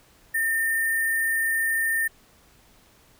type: tone with sample-and-hold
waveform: sine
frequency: 1813 Hz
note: A#6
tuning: 49 cents flat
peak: -21 dBFS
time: 0.34-2.08 s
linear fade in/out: 10 ms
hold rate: 11025 Hz
effects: pink hiss -57 dBFS RMS until 3.19 s